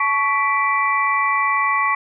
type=tone cluster; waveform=sine; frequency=865 / 1118 / 1976 / 2338 Hz; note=A5 / C#6 / B6 / D7; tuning=-30 / +14 / 0 / -8 cents; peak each=-26 / -18 / -21 / -25 dBFS; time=0-1.95 s; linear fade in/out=5 ms; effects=none